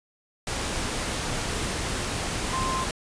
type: tone in noise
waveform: sine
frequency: 1046 Hz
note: C6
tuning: 1 cent flat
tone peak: -27 dBFS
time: 2.53-2.84 s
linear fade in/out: 2 ms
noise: pink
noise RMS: -29 dBFS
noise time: 0.47-2.91 s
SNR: -1 dB
effects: resampled to 22050 Hz